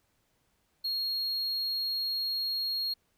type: tone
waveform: triangle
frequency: 4280 Hz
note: C8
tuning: 38 cents sharp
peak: -28 dBFS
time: 0.84-2.94 s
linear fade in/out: 10 ms
effects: pink hiss -73 dBFS RMS until 3.17 s